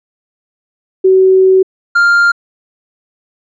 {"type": "tone pair in turn", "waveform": ["sine", "triangle"], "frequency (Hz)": [377.7, 1398.3], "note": ["F#4", "F6"], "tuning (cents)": [36, 2], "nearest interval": "octave + major seventh", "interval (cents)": 2266, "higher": "second", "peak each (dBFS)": -4, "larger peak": "neither", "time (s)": [[1.04, 1.63], [1.95, 2.32]], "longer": "first", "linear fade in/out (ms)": 10, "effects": ["resampled to 16000 Hz"]}